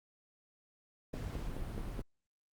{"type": "noise", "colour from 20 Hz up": "brown", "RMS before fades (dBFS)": -40, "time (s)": [1.13, 2.02], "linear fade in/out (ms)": 10}
{"type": "click train", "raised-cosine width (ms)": 2, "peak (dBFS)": -28, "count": 5, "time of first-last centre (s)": [1.14, 1.993], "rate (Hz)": 4.69}
{"effects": ["Opus 48 kbps"]}